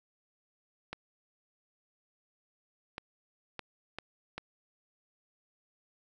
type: clicks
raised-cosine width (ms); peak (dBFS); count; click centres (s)
0.3; -22; 5; 0.93 / 2.981 / 3.593 / 3.986 / 4.38
effects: none